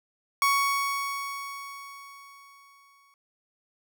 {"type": "tone with exponential decay", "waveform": "30% pulse", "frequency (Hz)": 1115, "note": "C#6", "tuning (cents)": 10, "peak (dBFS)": -17, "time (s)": [0.42, 3.14], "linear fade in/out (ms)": 1, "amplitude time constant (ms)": 590, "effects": []}